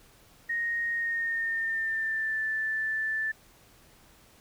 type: tone with pitch glide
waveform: sine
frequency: 1864.7 to 1760 Hz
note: A#6 to A6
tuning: 0 to 0 cents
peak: -27 dBFS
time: 0.49-3.32 s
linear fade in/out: 10 ms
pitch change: -100 cents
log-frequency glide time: 0.92-2.4 s
effects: pink hiss -58 dBFS RMS until 4.4 s

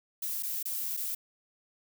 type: noise with dropouts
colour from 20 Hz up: violet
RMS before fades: -34 dBFS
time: 0.22-1.15 s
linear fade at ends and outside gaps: 5 ms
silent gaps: 0.426-0.431 / 0.628-0.654 / 0.968-0.972 s
effects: none

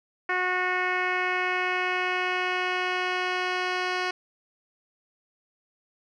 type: tone with low-pass filter sweep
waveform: 10% pulse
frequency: 365 Hz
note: F#4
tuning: 24 cents flat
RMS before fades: -27 dBFS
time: 0.29-4.11 s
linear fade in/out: 5 ms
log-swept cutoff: 2000 to 3800 Hz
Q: 2.4
effects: none

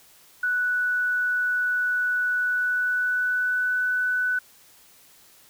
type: tone with pitch glide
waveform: sine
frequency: 1480 to 1494.6 Hz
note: F#6 to F#6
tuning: 0 to +17 cents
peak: -21 dBFS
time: 0.43-4.39 s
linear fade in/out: 5 ms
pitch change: +17 cents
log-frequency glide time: 2.35-3.8 s
effects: white hiss -54 dBFS RMS until 5.49 s

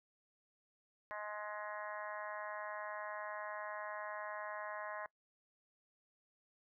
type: harmonic tone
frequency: 210 Hz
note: G#3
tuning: 19 cents sharp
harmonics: 3 / 4 / 5 / 6 / 7 / 8 / 9 / 10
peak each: -47 / -51 / -47 / -55 / -54 / -50 / -52 / -62 dBFS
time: 1.11-5.06 s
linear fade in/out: 0 ms
effects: noise-tail reverb RT60 0.1 s tail -22 dB re dry

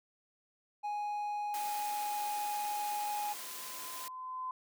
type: tone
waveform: triangle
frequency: 830.6 Hz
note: G#5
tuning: in tune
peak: -32 dBFS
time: 0.83-3.34 s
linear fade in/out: 20 ms
type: high-pass noise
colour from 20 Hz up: white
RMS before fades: -44 dBFS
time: 1.54-4.08 s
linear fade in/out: 0 ms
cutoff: 280 Hz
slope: 12 dB/octave
type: tone with exponential growth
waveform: sine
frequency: 1025 Hz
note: C6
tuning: 36 cents flat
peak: -35 dBFS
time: 2.3-4.51 s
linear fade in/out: 2 ms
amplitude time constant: 480 ms
effects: none

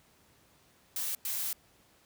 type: noise bursts at uneven times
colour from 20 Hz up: blue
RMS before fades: -34 dBFS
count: 2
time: 0.96-1.15 / 1.25-1.53 s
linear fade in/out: 2 ms
effects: pink hiss -64 dBFS RMS until 2.05 s + high-pass 60 Hz 12 dB/octave

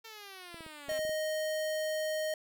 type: exponential sweep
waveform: 5% pulse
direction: down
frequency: 455.8 to 261.6 Hz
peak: -35 dBFS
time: 0.04-0.99 s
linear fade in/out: 10 ms
type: clicks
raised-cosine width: 2 ms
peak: -36 dBFS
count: 8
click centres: 0.544 / 0.607 / 0.664 / 0.885 / 0.916 / 0.992 / 1.051 / 1.094 s
type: tone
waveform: square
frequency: 622.3 Hz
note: D#5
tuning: in tune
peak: -32 dBFS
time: 0.89-2.34 s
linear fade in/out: 2 ms
effects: none

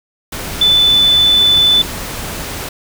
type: tone in noise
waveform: sine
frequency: 3502 Hz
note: A7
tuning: 9 cents flat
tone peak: -7 dBFS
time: 0.61-1.82 s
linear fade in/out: 5 ms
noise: pink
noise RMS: -24 dBFS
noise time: 0.32-2.69 s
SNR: +14 dB
effects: none

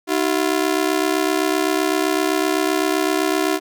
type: ring-modulated tone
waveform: sawtooth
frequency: 344.6 Hz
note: F4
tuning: 23 cents flat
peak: -10 dBFS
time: 0.07-3.6 s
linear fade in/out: 50 ms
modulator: 33.9 Hz
effects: none

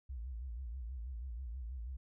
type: tone with vibrato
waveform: sine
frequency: 61 Hz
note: B1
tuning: 21 cents flat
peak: -40 dBFS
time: 0.09-1.97 s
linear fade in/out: 10 ms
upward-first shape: sine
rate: 6.2 Hz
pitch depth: 170 cents each way
effects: none

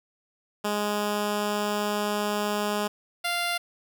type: tone pair in turn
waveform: 10% pulse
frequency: 207.7 / 696 Hz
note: G#3 / F5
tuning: 0 / -6 cents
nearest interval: octave + major sixth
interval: 2094 cents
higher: second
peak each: -17 dBFS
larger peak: neither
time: 0.64-2.88 / 3.24-3.58 s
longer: first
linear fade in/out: 10 ms
effects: none

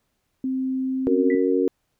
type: tone with pitch glide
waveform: sine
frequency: 261.6 to 263.1 Hz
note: C4 to C4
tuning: 0 to +10 cents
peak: -22 dBFS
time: 0.44-1.35 s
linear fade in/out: 2 ms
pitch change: +10 cents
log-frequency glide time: 0.83-1.2 s
type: chord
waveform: sine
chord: F# major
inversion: second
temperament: just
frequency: 277.5 / 370 / 462.5 Hz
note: C#4 / F#4 / A#4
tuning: +2 / 0 / -14 cents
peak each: -22 dBFS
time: 1.07-1.68 s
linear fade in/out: 0 ms
type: tone with exponential decay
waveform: sine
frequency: 1975.5 Hz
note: B6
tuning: in tune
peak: -28 dBFS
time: 1.3-1.52 s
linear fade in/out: 2 ms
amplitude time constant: 46 ms
effects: pink hiss -73 dBFS RMS until 1.99 s

